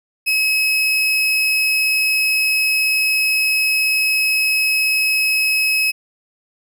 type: tone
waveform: 35% pulse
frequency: 2563 Hz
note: E7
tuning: 49 cents flat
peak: -13 dBFS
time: 0.26-5.92 s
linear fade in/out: 20 ms
effects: none